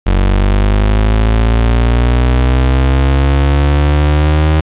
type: linear sweep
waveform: 35% pulse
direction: up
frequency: 46.25 to 78.3 Hz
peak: -6 dBFS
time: 0.06-4.61 s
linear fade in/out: 10 ms
effects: resampled to 8000 Hz + 7-bit